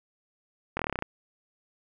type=slowing click train; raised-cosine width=0.5 ms; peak=-14 dBFS; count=10; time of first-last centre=0.77-1.024 s; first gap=23 ms; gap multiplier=1.05; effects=none